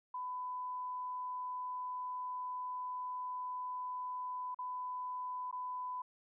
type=tone with dropouts; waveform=sine; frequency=1001 Hz; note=B5; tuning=23 cents sharp; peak=-38 dBFS; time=0.14-6.02 s; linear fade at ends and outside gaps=5 ms; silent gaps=4.546-4.588 / 5.513-5.526 s; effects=none